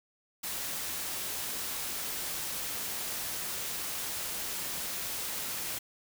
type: noise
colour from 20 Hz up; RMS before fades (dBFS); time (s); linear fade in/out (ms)
white; -36; 0.43-5.79; 10
effects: none